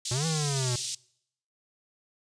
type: band-pass noise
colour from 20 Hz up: white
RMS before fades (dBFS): -34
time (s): 0.05-0.95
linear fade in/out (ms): 5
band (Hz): 3500 to 8000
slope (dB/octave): 24
type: exponential two-way sweep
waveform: square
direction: up then down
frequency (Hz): 116.54 to 164.81 to 120.3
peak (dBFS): -28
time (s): 0.11-0.76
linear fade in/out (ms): 5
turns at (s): 0.26
effects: noise-tail reverb RT60 0.7 s tail -24 dB re dry + resampled to 22050 Hz